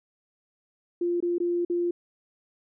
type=tone with dropouts; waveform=sine; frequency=348 Hz; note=F4; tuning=6 cents flat; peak=-23 dBFS; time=1.01-1.91 s; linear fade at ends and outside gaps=5 ms; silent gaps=1.204-1.225 / 1.383-1.401 / 1.65-1.698 s; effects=none